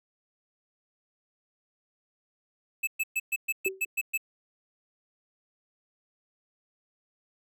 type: tone bursts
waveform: square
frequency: 2611 Hz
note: E7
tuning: 17 cents flat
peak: -26 dBFS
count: 9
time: 2.83-4.177 s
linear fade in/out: 10 ms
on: 43 ms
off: 120 ms
type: tone with exponential decay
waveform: sine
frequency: 382.6 Hz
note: G4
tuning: 42 cents flat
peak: -26 dBFS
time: 3.66-3.86 s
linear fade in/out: 2 ms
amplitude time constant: 42 ms
effects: none